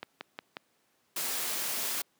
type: click train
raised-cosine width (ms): 0.3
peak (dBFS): -21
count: 4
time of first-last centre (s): 0.03-0.569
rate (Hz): 5.57
type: noise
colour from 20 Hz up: white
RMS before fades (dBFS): -33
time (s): 1.16-2.02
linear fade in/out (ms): 5
effects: pink hiss -71 dBFS RMS until 2.19 s + high-pass 200 Hz 12 dB/octave